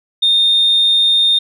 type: tone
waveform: sine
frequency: 3653 Hz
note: A#7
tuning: 36 cents flat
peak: -8 dBFS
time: 0.22-1.39 s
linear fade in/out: 10 ms
effects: tanh soft clip ceiling -5 dBFS